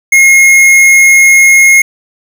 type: tone with tanh clipping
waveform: sine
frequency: 2153 Hz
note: C7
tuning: 49 cents sharp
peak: -3 dBFS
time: 0.12-1.82 s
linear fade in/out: 5 ms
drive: 17 dB
effects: none